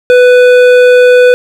triangle tone with hard clipping, 496.4 Hz, B4, 9 cents sharp, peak -3 dBFS, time 0.1-1.34 s, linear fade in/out 0 ms, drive 15 dB, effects none

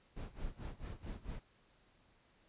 brown noise with tremolo, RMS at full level -42 dBFS, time 0.16-1.4 s, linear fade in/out 10 ms, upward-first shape sine, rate 4.5 Hz, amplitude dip 90%, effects pink hiss -70 dBFS RMS until 2.48 s + resampled to 8000 Hz

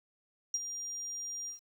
sine tone with ADSR envelope, 5700 Hz, F8, 34 cents sharp, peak -26 dBFS, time 0.54-1.6 s, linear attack 3 ms, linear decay 36 ms, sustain -11 dB, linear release 120 ms, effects tanh soft clip ceiling -23 dBFS + 10-bit

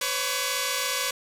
5% pulse tone cluster, 503 / 556 / 1146 Hz, B4 / C#5 / D6, +32 / +5 / -43 cents, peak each -18 dBFS, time 0.01-1.11 s, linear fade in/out 5 ms, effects resampled to 32000 Hz + 7-bit

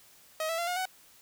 sawtooth tone with pitch steps, 631 / 658.2 / 686.5 / 716.1 / 746.9 Hz, D#5 / E5 / F5 / F5 / F#5, +24 / -3 / -30 / +43 / +16 cents, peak -26 dBFS, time 0.4-0.855 s, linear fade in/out 2 ms, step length 91 ms, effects white hiss -58 dBFS RMS until 1.21 s

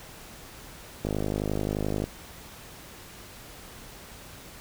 click train, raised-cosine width 2 ms, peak -15 dBFS, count 52, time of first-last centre 1.05-2.04 s, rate 51.5 Hz, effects pink hiss -46 dBFS RMS until 4.6 s

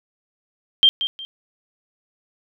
sine tone with echo, 3170 Hz, G7, 19 cents sharp, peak -9 dBFS, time 0.83-0.89 s, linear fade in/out 0 ms, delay 180 ms, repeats 2, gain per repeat -11 dB, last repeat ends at 1.25 s, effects none

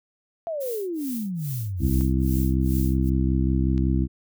sine exponential sweep, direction down, 687 to 62 Hz, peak -26 dBFS, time 0.47-2.01 s, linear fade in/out 0 ms
violet noise with tremolo, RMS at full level -36 dBFS, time 0.6-3.1 s, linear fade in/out 10 ms, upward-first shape sine, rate 2.4 Hz, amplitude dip 100%
harmonic tone, 65.41 Hz, C2, in tune, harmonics 1 / 2 / 3 / 4 / 5, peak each -22 / -25 / -27 / -28 / -29 dBFS, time 1.79-4.08 s, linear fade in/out 50 ms
click, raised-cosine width 0.2 ms, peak -26 dBFS, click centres 3.779 s
effects none

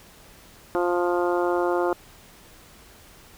harmonic tone, 175.9 Hz, F3, 13 cents sharp, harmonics 2 / 3 / 4 / 5 / 6 / 7 / 8, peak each -23 / -27 / -29 / -31 / -33 / -34 / -35 dBFS, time 0.75-1.93 s, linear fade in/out 0 ms, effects pink hiss -50 dBFS RMS until 3.37 s

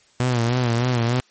sawtooth tone with vibrato, 121.1 Hz, B2, 34 cents flat, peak -14 dBFS, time 0.2-1.2 s, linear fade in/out 0 ms, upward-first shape sine, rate 3.3 Hz, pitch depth 81 cents each way, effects white hiss -57 dBFS RMS until 1.3 s + MP3 32 kbps

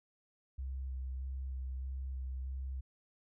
sine tone with vibrato, 65.41 Hz, C2, in tune, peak -37 dBFS, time 0.58-2.81 s, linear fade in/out 10 ms, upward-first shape square, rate 1.6 Hz, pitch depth 15 cents each way, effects none

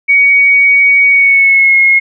sine tone with pitch glide, 2247 to 2160 Hz, C#7 to C#7, +23 to -45 cents, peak -4 dBFS, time 0.08-2 s, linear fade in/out 20 ms, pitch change -68 cents, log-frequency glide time 1.09-1.77 s, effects none

